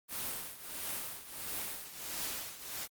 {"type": "noise with tremolo", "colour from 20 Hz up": "white", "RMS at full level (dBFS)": -37, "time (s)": [0.08, 2.88], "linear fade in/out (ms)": 50, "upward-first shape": "triangle", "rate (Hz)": 1.5, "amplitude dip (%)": 80, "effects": ["Opus 32 kbps"]}